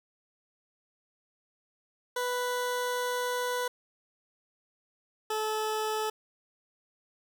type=tone pair in turn; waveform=20% pulse; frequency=493.9 / 433 Hz; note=B4 / A4; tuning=0 / -28 cents; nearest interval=major second; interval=228 cents; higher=first; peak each=-24 dBFS; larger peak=neither; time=2.16-3.68 / 5.3-6.1 s; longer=first; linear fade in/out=5 ms; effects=10-bit